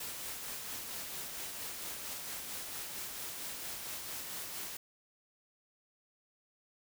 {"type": "noise with tremolo", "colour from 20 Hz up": "white", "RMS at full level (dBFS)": -41, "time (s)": [0, 4.77], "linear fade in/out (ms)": 5, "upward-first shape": "sine", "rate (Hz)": 4.4, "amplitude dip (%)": 30, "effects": []}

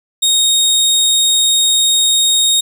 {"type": "tone", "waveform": "25% pulse", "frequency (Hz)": 3729, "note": "A#7", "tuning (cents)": 0, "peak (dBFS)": -6, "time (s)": [0.22, 2.61], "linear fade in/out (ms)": 10, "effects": []}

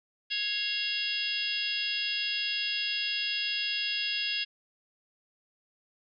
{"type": "harmonic tone with a mistuned harmonic", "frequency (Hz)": 554.4, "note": "C#5", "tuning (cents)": 0, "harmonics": [3, 4, 5, 6, 7, 8, 9], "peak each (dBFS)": [-41, -43, -32, -34, -41, -41, -36], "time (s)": [0.3, 4.45], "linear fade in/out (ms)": 20, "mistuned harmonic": 4, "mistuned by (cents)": -69, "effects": []}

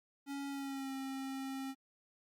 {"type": "tone with pitch glide", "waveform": "square", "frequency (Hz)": [279.2, 268.1], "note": ["C#4", "C4"], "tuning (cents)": [13, 42], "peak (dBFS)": -40, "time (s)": [0.26, 1.75], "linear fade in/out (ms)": 50, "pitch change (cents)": -71, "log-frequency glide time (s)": [0.49, 0.92], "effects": ["Opus 48 kbps"]}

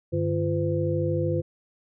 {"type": "tone cluster", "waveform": "sine", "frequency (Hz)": [98.6, 151.8, 343.4, 508], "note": ["G2", "D#3", "F4", "B4"], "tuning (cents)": [11, -42, -29, 49], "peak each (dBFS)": -28, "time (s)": [0.12, 1.42], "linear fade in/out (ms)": 20, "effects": []}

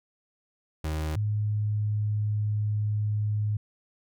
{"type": "tone pair in turn", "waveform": ["35% pulse", "sine"], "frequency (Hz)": [77.78, 105.41], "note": ["D#2", "G#2"], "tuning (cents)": [0, 26], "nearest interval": "perfect fourth", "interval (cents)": 526, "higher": "second", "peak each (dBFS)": [-26, -24], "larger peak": "second", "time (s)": [[0.84, 1.16], [1.16, 3.57]], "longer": "second", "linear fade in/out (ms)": 5, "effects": []}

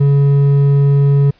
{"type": "tone with hard clipping", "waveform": "sine", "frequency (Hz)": 140.9, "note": "C#3", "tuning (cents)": 29, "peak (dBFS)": -9, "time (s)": [0, 1.31], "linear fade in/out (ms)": 10, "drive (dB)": 5, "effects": ["pink hiss -52 dBFS RMS until 1.39 s", "resampled to 11025 Hz"]}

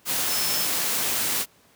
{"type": "tone in noise", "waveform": "sine", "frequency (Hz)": 5270, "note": "E8", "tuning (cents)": -1, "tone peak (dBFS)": -29, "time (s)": [0.27, 0.68], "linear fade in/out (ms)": 50, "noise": "white", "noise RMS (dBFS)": -25, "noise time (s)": [0.05, 1.46], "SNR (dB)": -7, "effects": ["pink hiss -58 dBFS RMS until 1.75 s", "high-pass 100 Hz 12 dB/octave"]}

